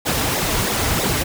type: noise with flanger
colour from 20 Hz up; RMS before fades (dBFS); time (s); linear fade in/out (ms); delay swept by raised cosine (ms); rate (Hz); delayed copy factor
pink; -20; 0.05-1.24; 20; 0.65 to 5.75; 3.1; -0.8
effects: none